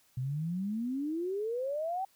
sine exponential sweep, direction up, 123.47 to 787 Hz, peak -31 dBFS, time 0.17-2.05 s, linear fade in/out 5 ms, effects white hiss -67 dBFS RMS until 2.15 s

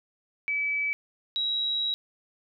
sine tone pair in turn, 2296 / 3861 Hz, D7 / B7, -40 / -40 cents, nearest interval major sixth, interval 900 cents, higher second, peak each -25 dBFS, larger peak neither, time 0.48-0.93 / 1.36-1.94 s, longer second, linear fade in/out 0 ms, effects none

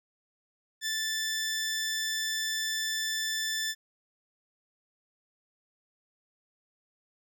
15% pulse tone, 1760 Hz, A6, in tune, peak -23 dBFS, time 0.81-3.75 s, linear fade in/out 50 ms, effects none

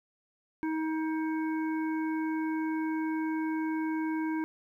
harmonic tone, 316.5 Hz, D#4, 30 cents sharp, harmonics 1 / 3 / 5 / 7, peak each -29 / -39 / -43 / -46 dBFS, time 0.63-4.44 s, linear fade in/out 0 ms, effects 11-bit

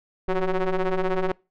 sawtooth ring-modulated tone, 185 Hz, F#3, in tune, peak -14 dBFS, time 0.28-1.32 s, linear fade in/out 5 ms, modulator 193 Hz, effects noise-tail reverb RT60 0.3 s tail -26 dB re dry + low-pass 2000 Hz 12 dB/octave

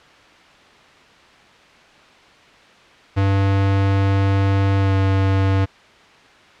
square tone with pitch glide, 98 to 96.65 Hz, G2 to G2, 0 to -24 cents, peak -15 dBFS, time 3.16-5.66 s, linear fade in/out 20 ms, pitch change -24 cents, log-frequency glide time 4.78-4.94 s, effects white hiss -47 dBFS RMS until 6.6 s + low-pass 3000 Hz 12 dB/octave

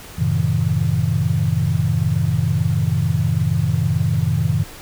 sine chord, F# diminished seventh, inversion none, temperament just, 92.5 / 111 / 133.2 / 159.84 Hz, F#2 / A2 / C3 / Eb3, 0 / +16 / +31 / +47 cents, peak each -22 / -21 / -21 / -20 dBFS, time 0.18-4.64 s, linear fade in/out 10 ms, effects pink hiss -38 dBFS RMS until 4.81 s

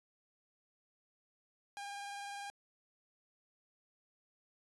sawtooth tone with vibrato, 806 Hz, G5, 48 cents sharp, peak -39 dBFS, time 1.77-2.5 s, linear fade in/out 0 ms, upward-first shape sine, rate 20 Hz, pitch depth 22 cents each way, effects resampled to 24000 Hz

